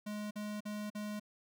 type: tone bursts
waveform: square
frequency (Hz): 209.5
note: G#3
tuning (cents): +15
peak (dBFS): -39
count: 4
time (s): 0.06-1.198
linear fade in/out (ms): 10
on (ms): 250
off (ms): 46
effects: none